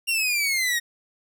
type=exponential sweep; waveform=sawtooth; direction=down; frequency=2794 to 1858 Hz; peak=-18 dBFS; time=0.07-0.8 s; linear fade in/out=20 ms; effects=none